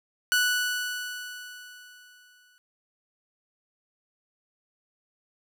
sawtooth tone with exponential decay, 1480 Hz, F#6, in tune, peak -16 dBFS, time 0.32-2.58 s, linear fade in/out 0 ms, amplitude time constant 490 ms, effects none

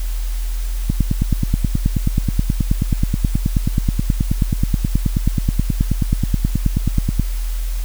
click train, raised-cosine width 5 ms, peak -3 dBFS, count 60, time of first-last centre 0.9-7.197 s, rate 9.37 Hz, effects added 41 Hz sine -18 dBFS peak until 7.84 s + white hiss -37 dBFS RMS until 7.84 s

